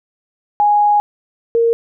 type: tone pair in turn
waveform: sine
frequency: 829 / 463.1 Hz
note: G#5 / A#4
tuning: -3 / -11 cents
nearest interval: minor seventh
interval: 1008 cents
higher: first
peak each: -9 / -10 dBFS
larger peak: first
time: 0.6-1 / 1.55-1.73 s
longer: first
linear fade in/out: 0 ms
effects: none